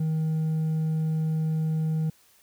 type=tone with hard clipping; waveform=sine; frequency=158 Hz; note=D#3; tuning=27 cents sharp; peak=-24 dBFS; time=0-2.1 s; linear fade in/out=5 ms; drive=2 dB; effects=white hiss -60 dBFS RMS until 2.42 s